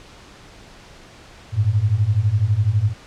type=beating tone pair; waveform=sine; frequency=98 / 110 Hz; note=G2 / A2; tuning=0 / 0 cents; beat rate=12 Hz; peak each=-19 / -17 dBFS; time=1.52-2.94 s; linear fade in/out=50 ms; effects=pink hiss -44 dBFS RMS until 3.06 s + low-pass 6000 Hz 12 dB/octave